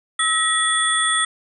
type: tone cluster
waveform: sine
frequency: 1291 / 1907 / 3429 / 8610 Hz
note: E6 / A#6 / A7 / C9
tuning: -37 / +39 / -45 / +49 cents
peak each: -22 dBFS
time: 0.19-1.25 s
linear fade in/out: 5 ms
effects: none